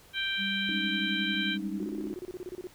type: harmonic tone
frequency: 784 Hz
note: G5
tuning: in tune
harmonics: 2 / 3 / 4 / 5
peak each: -33 / -35 / -33 / -37 dBFS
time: 0.13-1.58 s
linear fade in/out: 50 ms
type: tone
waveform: sine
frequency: 196.5 Hz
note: G3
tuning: 4 cents sharp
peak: -34 dBFS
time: 0.37-1.87 s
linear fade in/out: 50 ms
type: chord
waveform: sine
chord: Ab suspended fourth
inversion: none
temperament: equal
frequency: 207.7 / 277.2 / 311.1 Hz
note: Ab3 / Db4 / Eb4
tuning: 0 / 0 / 0 cents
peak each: -38 / -41 / -36 dBFS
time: 0.69-2.14 s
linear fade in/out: 0 ms
type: tone bursts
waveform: sine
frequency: 363.6 Hz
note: F#4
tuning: 30 cents flat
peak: -35 dBFS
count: 15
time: 1.8-2.67 s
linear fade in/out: 0 ms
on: 30 ms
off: 30 ms
effects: pink hiss -56 dBFS RMS until 2.74 s